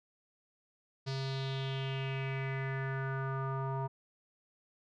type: tone with low-pass filter sweep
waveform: square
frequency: 134.4 Hz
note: C3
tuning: 47 cents sharp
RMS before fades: -36 dBFS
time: 1.06-3.88 s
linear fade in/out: 20 ms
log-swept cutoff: 4800 to 960 Hz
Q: 4.2
effects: none